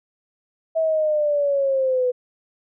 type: linear sweep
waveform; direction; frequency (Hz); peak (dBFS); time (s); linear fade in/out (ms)
sine; down; 651 to 493.9; -17; 0.75-2.12; 20
effects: none